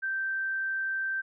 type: tone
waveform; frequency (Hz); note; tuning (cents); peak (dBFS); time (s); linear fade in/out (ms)
sine; 1562; G6; -7; -28; 0.02-1.22; 20
effects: none